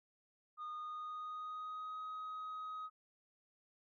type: tone with pitch glide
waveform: sine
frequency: 1227 to 1260.8 Hz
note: D#6 to D#6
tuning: -25 to +23 cents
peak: -40 dBFS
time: 0.57-2.9 s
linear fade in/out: 50 ms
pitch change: +48 cents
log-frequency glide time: 0.73-2.01 s
effects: tanh soft clip ceiling -41 dBFS